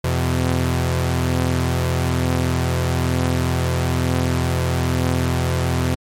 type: tone pair together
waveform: sawtooth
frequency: 85.03 / 127 Hz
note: F2 / B2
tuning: -46 / +49 cents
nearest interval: perfect fifth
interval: 695 cents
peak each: -16 dBFS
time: 0.04-5.95 s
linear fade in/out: 5 ms
effects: MP3 64 kbps